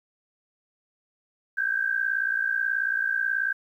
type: tone pair together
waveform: sine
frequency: 1553 / 1611.4 Hz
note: G6 / G6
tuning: -17 / +47 cents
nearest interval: minor second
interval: 64 cents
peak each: -26 dBFS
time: 1.57-3.53 s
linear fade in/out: 10 ms
effects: 10-bit